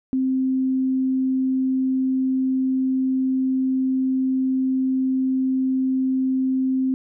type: tone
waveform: sine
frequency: 261.6 Hz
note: C4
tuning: in tune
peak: -18 dBFS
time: 0.13-6.94 s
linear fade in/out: 0 ms
effects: none